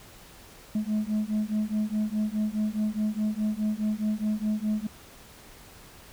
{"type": "beating tone pair", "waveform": "sine", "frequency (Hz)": [211, 215.8], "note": ["G#3", "A3"], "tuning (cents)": [28, -33], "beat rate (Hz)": 4.8, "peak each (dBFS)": -26, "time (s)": [0.75, 4.87], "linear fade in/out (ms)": 5, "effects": ["tanh soft clip ceiling -22 dBFS", "pink hiss -50 dBFS RMS until 6.12 s"]}